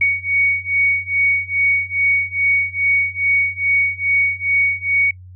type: beating tone pair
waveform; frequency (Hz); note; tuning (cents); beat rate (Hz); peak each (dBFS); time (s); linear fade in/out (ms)
sine; 2235 / 2237.4; C#7 / C#7; +14 / +15; 2.4; -18 / -17; 0.01-5.11; 5
effects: noise-tail reverb RT60 0.1 s tail -22 dB re dry + added 91 Hz sine -36 dBFS peak until 5.35 s